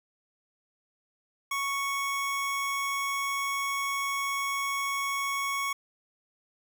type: tone pair together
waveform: square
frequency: 1108.7 / 2217 Hz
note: C#6 / C#7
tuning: 0 / 0 cents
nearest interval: octave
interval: 1200 cents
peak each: -31 / -33 dBFS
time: 1.51-5.73 s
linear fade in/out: 5 ms
effects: none